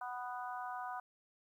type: harmonic tone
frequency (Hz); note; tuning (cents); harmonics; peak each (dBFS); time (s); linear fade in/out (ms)
247.5; B3; +4; 3 / 4 / 5 / 6; -43 / -45 / -47 / -49; 0.01-1; 5
effects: 12-bit